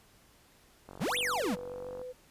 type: click train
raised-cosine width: 1 ms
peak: -32 dBFS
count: 54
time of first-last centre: 0.89-2.015 s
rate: 47.1 Hz
type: exponential two-way sweep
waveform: square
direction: up then down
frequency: 117.3 to 3727 to 164.5 Hz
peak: -30 dBFS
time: 1-1.56 s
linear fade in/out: 20 ms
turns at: 1.18 s
type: tone with pitch glide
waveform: sine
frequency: 493.9 to 503.1 Hz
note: B4 to B4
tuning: 0 to +32 cents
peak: -39 dBFS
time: 1.1-2.13 s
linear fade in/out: 20 ms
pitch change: +32 cents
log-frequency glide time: 1.62-1.96 s
effects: pink hiss -62 dBFS RMS until 2.3 s + resampled to 32000 Hz